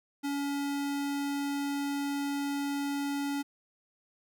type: tone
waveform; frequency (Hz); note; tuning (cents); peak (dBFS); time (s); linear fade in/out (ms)
square; 282.7; C#4; +34; -31; 0.23-3.43; 20
effects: none